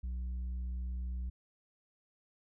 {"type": "tone with tanh clipping", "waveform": "sine", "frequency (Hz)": 61.74, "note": "B1", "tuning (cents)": 0, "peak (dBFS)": -36, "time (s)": [0.03, 1.3], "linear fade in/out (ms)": 10, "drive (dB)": 4, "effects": []}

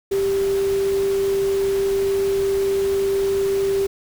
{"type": "tone in noise", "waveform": "sine", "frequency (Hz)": 392.2, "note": "G4", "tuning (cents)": 1, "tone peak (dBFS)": -17, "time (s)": [0.11, 3.87], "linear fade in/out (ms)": 10, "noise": "pink", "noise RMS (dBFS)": -34, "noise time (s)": [0.11, 3.87], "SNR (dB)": 14, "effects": []}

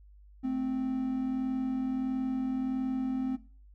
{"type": "tone pair together", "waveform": "triangle", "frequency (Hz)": [219.2, 260.7], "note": ["A3", "C4"], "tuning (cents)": [-6, -6], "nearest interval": "minor third", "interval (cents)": 300, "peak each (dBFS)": [-37, -27], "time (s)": [0.43, 3.37], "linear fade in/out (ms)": 20, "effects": ["noise-tail reverb RT60 0.4 s tail -18 dB re dry", "added 50 Hz sine -52 dBFS peak until 3.74 s"]}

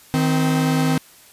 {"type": "tone pair together", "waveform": "45% pulse", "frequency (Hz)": [157.5, 259.5], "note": ["D#3", "C4"], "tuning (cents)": [21, -14], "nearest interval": "major sixth", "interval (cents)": 865, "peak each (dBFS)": -19, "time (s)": [0.14, 0.98], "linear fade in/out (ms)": 0, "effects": ["white hiss -48 dBFS RMS until 1.32 s", "resampled to 32000 Hz"]}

